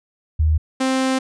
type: tone pair in turn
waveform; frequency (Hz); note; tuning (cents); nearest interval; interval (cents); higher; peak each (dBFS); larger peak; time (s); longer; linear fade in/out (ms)
sine / sawtooth; 78 / 262.4; D#2 / C4; +5 / +5; octave + major sixth; 2100; second; -13; neither; 0.39-0.58 / 0.8-1.19; second; 10
effects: resampled to 22050 Hz